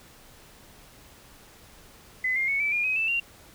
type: tone with pitch steps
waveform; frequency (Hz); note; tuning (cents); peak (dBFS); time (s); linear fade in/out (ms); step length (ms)
sine; 2025 / 2117 / 2213 / 2314 / 2419 / 2529 / 2644 / 2765; B6 / C7 / C#7 / D7 / D#7 / D#7 / E7 / F7; +43 / +20 / -3 / -26 / -49 / +28 / +5 / -18; -23; 2.24-3.2; 5; 120
effects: pink hiss -52 dBFS RMS until 3.54 s